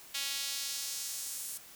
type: tone with high-pass filter sweep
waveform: sawtooth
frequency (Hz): 277.2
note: C#4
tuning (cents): 0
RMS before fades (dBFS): -38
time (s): 0.14-1.58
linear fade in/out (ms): 10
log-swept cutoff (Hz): 3200 to 9100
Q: 1.2
effects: white hiss -53 dBFS RMS until 1.75 s